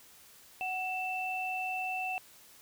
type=tone pair together; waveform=sine; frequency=745.8 / 2662 Hz; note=F#5 / E7; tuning=+14 / +16 cents; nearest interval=octave + minor seventh; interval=2202 cents; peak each=-35 / -35 dBFS; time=0.61-2.18 s; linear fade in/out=0 ms; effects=white hiss -57 dBFS RMS until 2.61 s